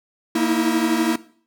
45% pulse tone cluster, 233.1 / 316.8 / 328.9 Hz, A#3 / D#4 / E4, 0 / +31 / -4 cents, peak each -22 dBFS, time 0.35-1.16 s, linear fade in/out 5 ms, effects noise-tail reverb RT60 0.5 s tail -18 dB re dry

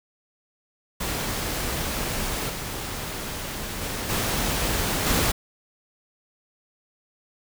pink noise with level steps, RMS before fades -28 / -32 / -30 / -25 / -22 dBFS, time 1-5.32 s, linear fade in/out 10 ms, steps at 2.49 / 3.81 / 4.09 / 5.06 s, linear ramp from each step 10 ms, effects none

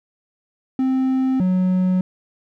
triangle tone pair in turn, 261.6 / 184.34 Hz, C4 / F#3, 0 / -6 cents, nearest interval tritone, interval 606 cents, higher first, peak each -14 / -13 dBFS, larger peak second, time 0.79-1.4 / 1.4-2.01 s, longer neither, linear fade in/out 2 ms, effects none

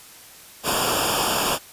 pink noise with comb filter, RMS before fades -22 dBFS, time 0.63-1.59 s, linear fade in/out 50 ms, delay 0.49 ms, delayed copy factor -0.9, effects white hiss -45 dBFS RMS until 1.72 s + resampled to 32000 Hz

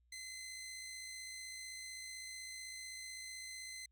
15% pulse tone with amplitude modulation, 2053 Hz, C7, 33 cents flat, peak -39 dBFS, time 0.12-3.86 s, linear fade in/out 5 ms, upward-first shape sine, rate 55.8 Hz, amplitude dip 25%, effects added 60 Hz sine -70 dBFS peak until 3.91 s

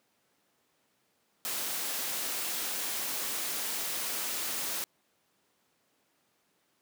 white noise, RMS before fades -34 dBFS, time 1.45-4.84 s, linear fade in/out 0 ms, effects pink hiss -72 dBFS RMS until 6.81 s + high-pass 200 Hz 12 dB/octave

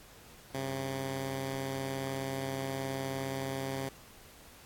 10% pulse tone pair together, 96 / 134.48 Hz, G2 / C3, -36 / +48 cents, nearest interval tritone, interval 584 cents, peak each -38 / -26 dBFS, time 0.54-3.89 s, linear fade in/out 5 ms, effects pink hiss -55 dBFS RMS until 4.65 s + AAC 64 kbps

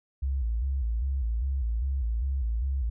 sine tone with vibrato, 61.74 Hz, B1, in tune, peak -25 dBFS, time 0.22-2.9 s, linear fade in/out 10 ms, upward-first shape square, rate 2.5 Hz, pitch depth 150 cents each way, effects none

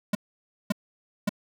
square tone bursts, 205.3 Hz, G#3, 20 cents flat, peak -22 dBFS, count 3, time 0.13-1.293 s, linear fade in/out 5 ms, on 21 ms, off 550 ms, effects none

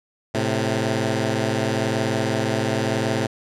10% pulse tone pair together, 110 / 130.91 Hz, A2 / C3, 0 / +1 cents, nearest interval minor third, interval 301 cents, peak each -14 / -16 dBFS, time 0.34-3.27 s, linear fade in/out 10 ms, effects low-pass 8000 Hz 12 dB/octave

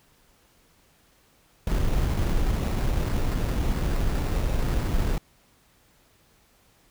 brown noise with sample-and-hold, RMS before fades -24 dBFS, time 1.67-5.18 s, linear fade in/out 2 ms, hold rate 3150 Hz, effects pink hiss -61 dBFS RMS until 6.9 s

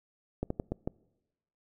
slowing click train, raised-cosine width 2 ms, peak -18 dBFS, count 5, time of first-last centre 0.43-0.875 s, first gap 74 ms, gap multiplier 1.28, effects noise-tail reverb RT60 1.0 s tail -25 dB re dry

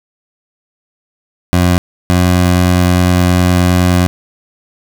20% pulse tone pair in turn, 88.9 / 89.73 Hz, F2 / F2, +31 / +47 cents, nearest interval unison, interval 16 cents, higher second, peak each -3 dBFS, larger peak neither, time 1.53-1.78 / 2.1-4.07 s, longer second, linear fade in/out 0 ms, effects none

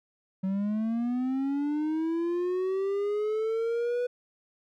triangle linear sweep, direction up, 187.2 to 493.9 Hz, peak -24 dBFS, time 0.43-4.07 s, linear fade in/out 10 ms, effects none

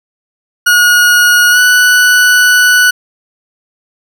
40% pulse tone with pitch glide, 1447 to 1481.7 Hz, F#6 to F#6, -39 to +2 cents, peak -4 dBFS, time 0.66-2.91 s, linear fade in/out 10 ms, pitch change +41 cents, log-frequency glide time 1.51-1.59 s, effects none

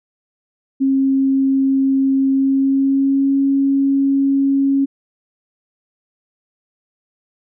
sine tone with pitch glide, 269.4 to 274.7 Hz, C#4 to C#4, -49 to -16 cents, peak -12 dBFS, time 0.8-4.86 s, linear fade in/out 20 ms, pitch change +33 cents, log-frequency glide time 2.34-3.37 s, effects none

